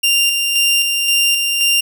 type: tone with tremolo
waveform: sawtooth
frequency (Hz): 2787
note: F7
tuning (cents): -4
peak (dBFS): -8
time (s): 0.03-1.81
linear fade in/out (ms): 10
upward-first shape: square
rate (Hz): 1.9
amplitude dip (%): 35
effects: none